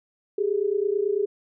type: tone pair together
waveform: sine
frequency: 392.3 / 421.4 Hz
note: G4 / G#4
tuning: +1 / +25 cents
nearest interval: minor second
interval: 124 cents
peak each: -24 dBFS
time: 0.38-1.26 s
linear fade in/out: 5 ms
effects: none